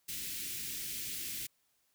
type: band-stop noise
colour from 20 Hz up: white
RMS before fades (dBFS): -40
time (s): 0.08-1.47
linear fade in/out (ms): 10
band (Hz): 350 to 2000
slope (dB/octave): 24
effects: white hiss -75 dBFS RMS until 1.94 s